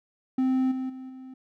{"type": "tone with level steps", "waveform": "triangle", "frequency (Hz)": 260, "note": "C4", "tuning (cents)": -11, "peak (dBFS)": [-19, -26, -35, -38], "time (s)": [0.38, 1.34], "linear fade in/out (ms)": 5, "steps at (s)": [0.71, 0.89, 1.09], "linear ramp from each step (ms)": 10, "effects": []}